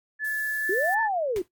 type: tone with pitch glide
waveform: sine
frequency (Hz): 1728 to 1755.2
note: A6 to A6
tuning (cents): -32 to -5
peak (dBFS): -24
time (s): 0.19-1.09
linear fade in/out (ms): 50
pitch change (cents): +27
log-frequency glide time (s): 0.59-0.77
type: noise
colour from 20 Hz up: violet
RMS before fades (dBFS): -40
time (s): 0.24-0.95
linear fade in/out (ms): 10
type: linear two-way sweep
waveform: sine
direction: up then down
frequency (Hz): 341.4 to 927 to 341.4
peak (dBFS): -23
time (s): 0.69-1.42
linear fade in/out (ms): 5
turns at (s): 1.01
type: noise with exponential decay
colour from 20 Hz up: pink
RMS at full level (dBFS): -36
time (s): 1.36-1.48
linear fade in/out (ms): 1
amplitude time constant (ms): 26
effects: noise-tail reverb RT60 0.1 s tail -17 dB re dry + MP3 96 kbps